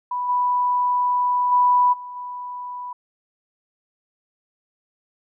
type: tone with level steps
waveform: sine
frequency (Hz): 987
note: B5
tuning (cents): -1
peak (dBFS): -22 / -17 / -13 / -32 / -29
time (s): 0.11-2.93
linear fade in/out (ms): 5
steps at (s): 0.28 / 1.51 / 1.92 / 2.15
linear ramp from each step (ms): 20
effects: none